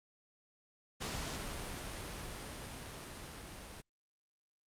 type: noise with level ramp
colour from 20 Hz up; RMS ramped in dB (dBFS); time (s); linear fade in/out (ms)
pink; -40 to -49; 1-3.82; 20
effects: low-pass 11000 Hz 12 dB/octave + Opus 48 kbps